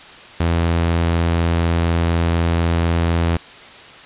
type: tone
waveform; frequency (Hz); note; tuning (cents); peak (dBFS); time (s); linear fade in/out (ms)
sawtooth; 84.1; E2; +35; -11; 0.4-3.37; 5
effects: white hiss -39 dBFS RMS until 4.05 s + resampled to 8000 Hz